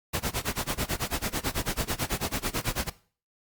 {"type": "noise with tremolo", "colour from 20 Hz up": "pink", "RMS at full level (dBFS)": -27, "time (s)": [0.13, 2.9], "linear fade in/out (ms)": 10, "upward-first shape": "sine", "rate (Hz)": 9.1, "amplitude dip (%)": 100, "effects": ["noise-tail reverb RT60 0.4 s tail -17 dB re dry", "Opus 48 kbps"]}